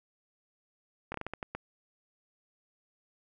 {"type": "slowing click train", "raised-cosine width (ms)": 0.5, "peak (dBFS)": -21, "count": 8, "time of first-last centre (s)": [1.12, 1.55], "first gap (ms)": 23, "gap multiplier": 1.32, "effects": []}